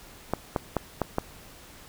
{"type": "clicks", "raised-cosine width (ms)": 1, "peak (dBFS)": -10, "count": 5, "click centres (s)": [0.336, 0.562, 0.767, 1.017, 1.184], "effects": ["pink hiss -49 dBFS RMS until 1.88 s"]}